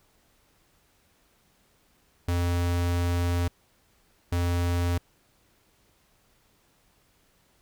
square tone bursts at uneven times, 87.2 Hz, F2, 2 cents flat, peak -24 dBFS, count 2, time 2.28-3.48 / 4.32-4.98 s, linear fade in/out 5 ms, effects pink hiss -65 dBFS RMS until 7.61 s

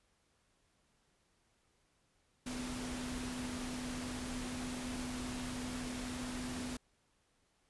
sine tone in noise, 250 Hz, B3, 21 cents sharp, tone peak -41 dBFS, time 2.46-6.77 s, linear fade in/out 5 ms, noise pink, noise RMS -44 dBFS, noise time 2.46-6.77 s, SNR 0 dB, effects pink hiss -75 dBFS RMS until 7.69 s + resampled to 24000 Hz

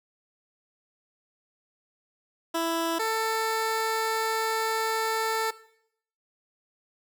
15% pulse tone pair in turn, 331.2 / 444.5 Hz, E4 / A4, +8 / +18 cents, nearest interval perfect fourth, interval 510 cents, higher second, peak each -19 dBFS, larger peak neither, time 2.54-2.99 / 2.99-5.51 s, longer second, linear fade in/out 10 ms, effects noise-tail reverb RT60 0.7 s tail -18 dB re dry

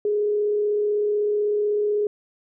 sine tone with frequency modulation, 416.9 Hz, G#4, 7 cents sharp, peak -19 dBFS, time 0.05-2.07 s, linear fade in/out 2 ms, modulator 36 Hz, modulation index 0.21, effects none

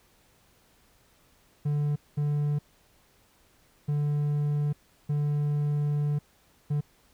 triangle tone bursts at uneven times, 146.83 Hz, D3, in tune, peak -22 dBFS, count 5, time 1.65-1.96 / 2.17-2.59 / 3.88-4.73 / 5.09-6.19 / 6.7-6.81 s, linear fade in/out 10 ms, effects pink hiss -63 dBFS RMS until 7.13 s

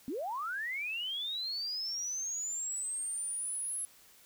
sine linear sweep, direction up, 233.1 to 10960 Hz, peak -34 dBFS, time 0.08-3.85 s, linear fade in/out 0 ms, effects white hiss -60 dBFS RMS until 4.25 s

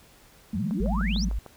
sine tone with vibrato, 196 Hz, G3, in tune, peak -26 dBFS, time 0.53-1.29 s, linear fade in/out 5 ms, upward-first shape sine, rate 16 Hz, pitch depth 210 cents each way
sine exponential sweep, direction up, 72.7 to 6272 Hz, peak -31 dBFS, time 0.54-1.25 s, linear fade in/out 10 ms
click train, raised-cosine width 1 ms, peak -27 dBFS, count 6, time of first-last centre 0.71-1.463 s, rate 6.64 Hz
sine tone, 52.7 Hz, G#1, 26 cents sharp, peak -25 dBFS, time 0.8-1.39 s, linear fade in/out 5 ms
effects pink hiss -55 dBFS RMS until 1.56 s

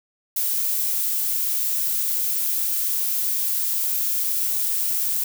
violet noise, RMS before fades -23 dBFS, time 0.36-5.24 s, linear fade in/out 5 ms, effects none

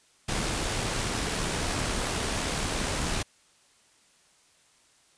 pink noise with amplitude modulation, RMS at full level -28 dBFS, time 0.28-3.23 s, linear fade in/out 10 ms, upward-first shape sine, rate 75 Hz, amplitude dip 30%, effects white hiss -62 dBFS RMS until 5.17 s + resampled to 22050 Hz

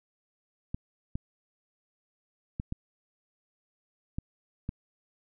clicks, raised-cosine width 5 ms, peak -20 dBFS, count 6, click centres 0.745 / 1.155 / 2.599 / 2.724 / 4.185 / 4.691 s, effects none

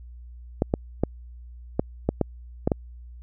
clicks, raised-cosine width 2 ms, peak -7 dBFS, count 8, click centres 0.621 / 0.739 / 1.036 / 1.795 / 2.09 / 2.213 / 2.675 / 2.718 s, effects added 60 Hz sine -40 dBFS peak until 3.22 s

